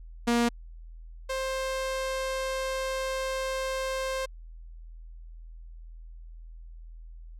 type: tone pair in turn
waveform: sawtooth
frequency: 236.8 / 527.6 Hz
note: A#3 / C5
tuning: +27 / +14 cents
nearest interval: octave + major second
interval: 1387 cents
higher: second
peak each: -18 / -25 dBFS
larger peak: first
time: 0.27-0.49 / 1.29-4.26 s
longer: second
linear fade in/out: 10 ms
effects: added 41 Hz sine -42 dBFS peak until 7.39 s + low-pass 10000 Hz 12 dB/octave